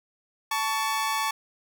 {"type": "tone pair together", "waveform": "sawtooth", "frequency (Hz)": [880, 1123.8], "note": ["A5", "C#6"], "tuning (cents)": [0, 23], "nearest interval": "major third", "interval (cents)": 423, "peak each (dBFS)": -24, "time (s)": [0.51, 1.31], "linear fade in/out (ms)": 5, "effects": []}